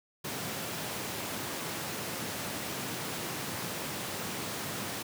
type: high-pass noise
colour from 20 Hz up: pink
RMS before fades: -37 dBFS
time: 0.24-5.03 s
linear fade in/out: 10 ms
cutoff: 110 Hz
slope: 24 dB/octave
effects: none